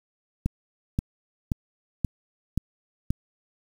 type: click train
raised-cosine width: 5 ms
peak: -11 dBFS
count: 6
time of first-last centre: 0.46-3.106 s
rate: 1.89 Hz
effects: 7-bit